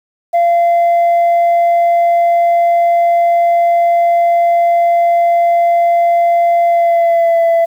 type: tone with pitch glide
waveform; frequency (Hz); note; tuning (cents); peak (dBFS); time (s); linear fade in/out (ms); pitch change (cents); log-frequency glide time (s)
sine; 687 to 670.5; F5 to E5; -29 to +29; -5; 0.33-7.66; 20; -42; 6.66-7.4
effects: tanh soft clip ceiling -7 dBFS + 7-bit